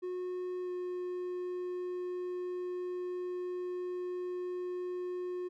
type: tone with pitch glide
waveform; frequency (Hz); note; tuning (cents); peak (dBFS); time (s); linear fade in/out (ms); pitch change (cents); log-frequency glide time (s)
triangle; 363.2 to 360.3; F#4 to F#4; -32 to -46; -33; 0.02-5.49; 20; -14; 0.62-0.7
effects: none